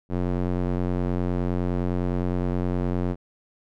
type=tone with band-pass filter; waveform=square; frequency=44.86 Hz; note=F1; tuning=47 cents sharp; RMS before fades=-25 dBFS; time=0.09-3.16 s; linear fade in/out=50 ms; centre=280 Hz; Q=0.69; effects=none